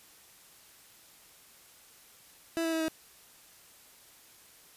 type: tone with pitch steps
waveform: 30% pulse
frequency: 330.6 / 326.6 / 322.7 / 318.8 Hz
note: E4 / E4 / E4 / D#4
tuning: +5 / -16 / -37 / +42 cents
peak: -26 dBFS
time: 2.57-2.882 s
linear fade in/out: 0 ms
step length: 78 ms
effects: white hiss -57 dBFS RMS until 4.76 s + resampled to 32000 Hz